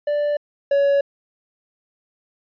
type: tone pair in turn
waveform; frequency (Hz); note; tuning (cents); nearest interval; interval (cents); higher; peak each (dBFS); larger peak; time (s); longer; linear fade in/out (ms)
triangle; 587 / 561.9; D5 / C#5; -1 / +23; minor second; 76; first; -16 / -12; second; 0.07-0.37 / 0.71-1.01; neither; 5
effects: resampled to 11025 Hz